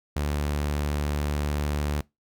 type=tone; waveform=sawtooth; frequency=73.42 Hz; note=D2; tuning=in tune; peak=-21 dBFS; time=0.16-2.01 s; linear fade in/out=5 ms; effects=noise-tail reverb RT60 0.2 s tail -23 dB re dry